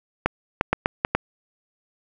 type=clicks; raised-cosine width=0.5 ms; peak=-3 dBFS; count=6; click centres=0.26 / 0.611 / 0.73 / 0.859 / 1.049 / 1.15 s; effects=none